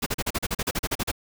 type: noise bursts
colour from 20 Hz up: pink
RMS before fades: -26 dBFS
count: 14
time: 0.02-1.116 s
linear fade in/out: 10 ms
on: 43 ms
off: 38 ms
effects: none